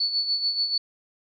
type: tone with tremolo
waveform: sine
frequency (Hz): 4449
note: C#8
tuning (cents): +5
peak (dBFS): -20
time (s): 0-0.78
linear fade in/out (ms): 5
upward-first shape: sine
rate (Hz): 6.9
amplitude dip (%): 60
effects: none